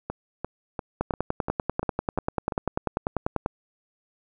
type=two click trains; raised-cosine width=1 ms; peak=-15 / -10 dBFS; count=8 / 26; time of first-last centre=0.1-2.522 / 1.01-3.461 s; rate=2.89 / 10.2 Hz; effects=none